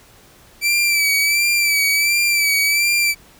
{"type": "tone with vibrato", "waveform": "sawtooth", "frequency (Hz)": 2321, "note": "D7", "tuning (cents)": -21, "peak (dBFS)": -11, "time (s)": [0.61, 3.15], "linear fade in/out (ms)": 50, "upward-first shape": "sine", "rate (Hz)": 1.4, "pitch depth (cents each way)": 47, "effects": ["pink hiss -48 dBFS RMS until 3.39 s"]}